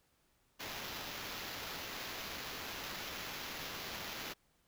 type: noise with sample-and-hold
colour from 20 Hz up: white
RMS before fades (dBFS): -44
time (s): 0.59-4.34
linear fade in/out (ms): 20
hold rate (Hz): 8820
effects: pink hiss -74 dBFS RMS until 4.67 s